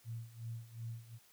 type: tone with tremolo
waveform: sine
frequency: 115.1 Hz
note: A#2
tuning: 22 cents flat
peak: -39 dBFS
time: 0.04-1.19 s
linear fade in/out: 50 ms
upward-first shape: sine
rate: 2.7 Hz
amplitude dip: 85%
effects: white hiss -66 dBFS RMS until 1.32 s + high-pass 60 Hz 12 dB/octave